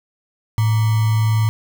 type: tone with sample-and-hold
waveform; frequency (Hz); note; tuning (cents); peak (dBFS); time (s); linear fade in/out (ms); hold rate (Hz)
sine; 109.8; A2; -3; -13; 0.58-1.49; 0; 1050
effects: none